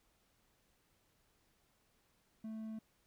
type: tone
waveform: triangle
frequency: 220 Hz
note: A3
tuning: in tune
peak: -40 dBFS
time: 2.44-2.79 s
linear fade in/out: 5 ms
effects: pink hiss -75 dBFS RMS until 3.06 s